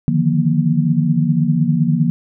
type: tone cluster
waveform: sine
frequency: 148.7 / 158.5 / 174 / 236 Hz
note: D3 / D#3 / F3 / A#3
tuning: +22 / +32 / -6 / +22 cents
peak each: -18 dBFS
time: 0.08-2.1 s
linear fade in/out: 0 ms
effects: none